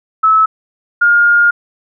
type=tone pair in turn; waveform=sine; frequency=1300 / 1417.2 Hz; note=E6 / F6; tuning=-24 / +25 cents; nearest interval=minor second; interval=149 cents; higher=second; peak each=-6 dBFS; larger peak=neither; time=0.23-0.46 / 1.01-1.51 s; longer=second; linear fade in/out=10 ms; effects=none